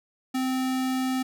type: tone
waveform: square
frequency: 259.3 Hz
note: C4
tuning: 15 cents flat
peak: -25 dBFS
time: 0.34-1.23 s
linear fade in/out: 10 ms
effects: none